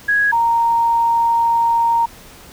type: tone pair in turn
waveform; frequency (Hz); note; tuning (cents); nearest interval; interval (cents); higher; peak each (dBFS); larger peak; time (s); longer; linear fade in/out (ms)
sine; 1661.2 / 928.3; G#6 / A#5; 0 / -7; minor seventh; 1007; first; -12; neither; 0.08-0.32 / 0.32-2.06; second; 10
effects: pink hiss -41 dBFS RMS until 2.52 s